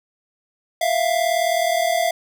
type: tone pair together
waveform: square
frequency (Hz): 660.7 / 700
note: E5 / F5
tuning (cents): +4 / +4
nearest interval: minor second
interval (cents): 100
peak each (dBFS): -21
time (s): 0.81-2.11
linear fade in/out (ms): 5
effects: none